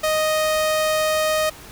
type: tone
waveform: sawtooth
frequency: 622.3 Hz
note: D#5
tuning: in tune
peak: -14 dBFS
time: 0.03-1.5 s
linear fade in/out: 10 ms
effects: pink hiss -41 dBFS RMS until 1.71 s